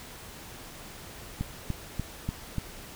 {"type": "click train", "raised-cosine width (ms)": 5, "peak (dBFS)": -17, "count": 5, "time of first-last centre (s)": [1.41, 2.583], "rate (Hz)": 3.41, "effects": ["pink hiss -45 dBFS RMS until 2.95 s"]}